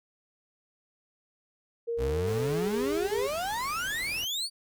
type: tone with pitch glide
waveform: sine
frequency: 466.2 to 408.2 Hz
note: A#4 to G#4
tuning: 0 to -30 cents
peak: -28 dBFS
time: 1.87-3.28 s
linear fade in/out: 20 ms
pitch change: -230 cents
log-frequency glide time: 2.04-2.84 s
type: exponential sweep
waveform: 35% pulse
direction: up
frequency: 57.9 to 4694 Hz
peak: -28 dBFS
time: 1.97-4.5 s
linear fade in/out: 50 ms
type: noise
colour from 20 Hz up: pink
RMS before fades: -45 dBFS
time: 2.26-4.26 s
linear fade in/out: 20 ms
effects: none